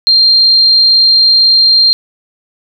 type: tone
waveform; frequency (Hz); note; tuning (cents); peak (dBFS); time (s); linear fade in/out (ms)
sine; 4186; C8; 0; -4; 0.07-1.93; 0
effects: none